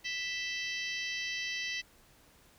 harmonic tone with a mistuned harmonic, 659.3 Hz, E5, in tune, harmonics 3 / 4 / 5 / 6 / 7 / 8 / 9, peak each -38 / -40 / -42 / -44 / -45 / -46 / -47 dBFS, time 0.04-1.82 s, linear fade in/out 20 ms, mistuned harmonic 5, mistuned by -90 cents, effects pink hiss -62 dBFS RMS until 2.58 s

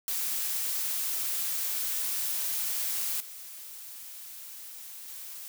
blue noise with level steps, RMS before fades -31 / -44 / -42 dBFS, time 0.08-5.48 s, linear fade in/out 0 ms, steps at 3.2 / 5.08 s, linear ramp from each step 5 ms, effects none

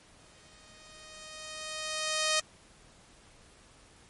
5% pulse tone with exponential growth, 622.3 Hz, D#5, in tune, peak -13 dBFS, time 0.19-2.4 s, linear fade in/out 5 ms, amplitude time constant 480 ms, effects pink hiss -58 dBFS RMS until 4.09 s + MP3 48 kbps

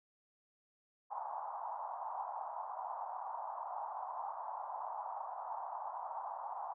white band-pass noise, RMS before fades -43 dBFS, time 1.1-6.74 s, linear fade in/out 20 ms, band 730 to 1000 Hz, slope 48 dB/octave, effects none

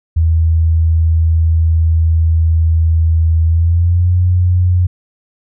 sine tone with pitch glide, 81.3 to 89.69 Hz, E2 to F2, -23 to +47 cents, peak -8 dBFS, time 0.16-4.87 s, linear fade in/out 10 ms, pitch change +170 cents, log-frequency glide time 3.45-4.14 s, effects none

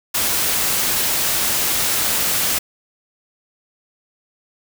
white noise, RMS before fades -19 dBFS, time 0.14-2.59 s, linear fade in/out 10 ms, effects none

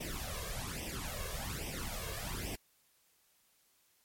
pink noise with flanger, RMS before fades -40 dBFS, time 0-2.56 s, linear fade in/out 10 ms, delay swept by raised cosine 0.35 to 1.85 ms, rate 1.2 Hz, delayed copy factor +0.8, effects white hiss -71 dBFS RMS until 4.04 s + MP3 64 kbps

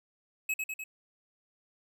square tone with echo, 2569 Hz, E7, 45 cents flat, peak -29 dBFS, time 0.49-0.54 s, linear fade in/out 5 ms, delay 100 ms, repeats 3, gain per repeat -3 dB, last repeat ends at 0.84 s, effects none

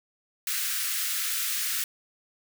white high-pass noise, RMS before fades -29 dBFS, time 0.47-1.84 s, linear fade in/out 2 ms, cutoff 1300 Hz, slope 48 dB/octave, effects none

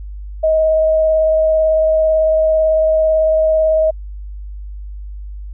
sine tone with vibrato, 632 Hz, D#5, 27 cents sharp, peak -10 dBFS, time 0.43-3.91 s, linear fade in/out 10 ms, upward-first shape triangle, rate 18 Hz, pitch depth 13 cents each way, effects added 50 Hz sine -26 dBFS peak until 5.53 s

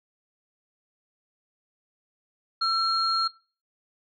sine tone pair together, 1340 / 4254 Hz, E6 / C8, +28 / +28 cents, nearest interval octave + minor sixth, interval 2000 cents, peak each -24 / -24 dBFS, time 2.61-3.28 s, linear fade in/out 10 ms, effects noise-tail reverb RT60 0.4 s tail -24 dB re dry + tanh soft clip ceiling -14 dBFS

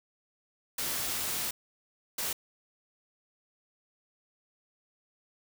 white noise bursts at uneven times, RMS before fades -33 dBFS, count 2, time 0.78-1.51 / 2.18-2.33 s, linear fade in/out 5 ms, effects none

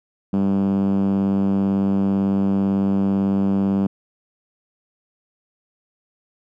5% pulse tone with band-pass filter, 98 Hz, G2, in tune, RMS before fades -19 dBFS, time 0.33-3.87 s, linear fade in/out 5 ms, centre 200 Hz, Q 3.5, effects none

